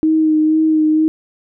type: tone with vibrato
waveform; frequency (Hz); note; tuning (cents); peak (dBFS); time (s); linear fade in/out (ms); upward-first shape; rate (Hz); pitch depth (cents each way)
sine; 312.6; D#4; +8; -10; 0.03-1.08; 0; sine; 2.1; 21
effects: none